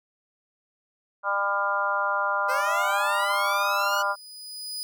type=harmonic tone; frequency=200 Hz; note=G3; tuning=35 cents sharp; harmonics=3 / 4 / 5 / 6 / 7; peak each=-31 / -32 / -28 / -29 / -27 dBFS; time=1.23-4.16 s; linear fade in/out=50 ms
type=linear sweep; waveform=15% pulse; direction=up; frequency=500 to 1480 Hz; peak=-22 dBFS; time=2.48-4.03 s; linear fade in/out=20 ms
type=tone with exponential growth; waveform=sawtooth; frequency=4970 Hz; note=D#8; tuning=3 cents flat; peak=-27 dBFS; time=3.03-4.83 s; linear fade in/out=0 ms; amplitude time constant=390 ms
effects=none